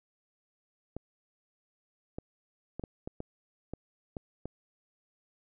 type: clicks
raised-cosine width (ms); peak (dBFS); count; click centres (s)
2; -24; 9; 0.966 / 2.185 / 2.796 / 2.838 / 3.075 / 3.204 / 3.736 / 4.168 / 4.456
effects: none